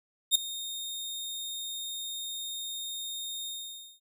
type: tone with ADSR envelope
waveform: sawtooth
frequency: 3683 Hz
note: A#7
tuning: 22 cents flat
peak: -14 dBFS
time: 0.31-4 s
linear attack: 43 ms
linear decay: 4 ms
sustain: -18 dB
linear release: 530 ms
effects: none